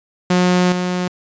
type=tone with level steps; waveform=sawtooth; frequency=180.3 Hz; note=F#3; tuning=45 cents flat; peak=-8 / -14 dBFS; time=0.3-1.08 s; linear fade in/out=5 ms; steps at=0.72 s; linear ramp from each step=2 ms; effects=resampled to 16000 Hz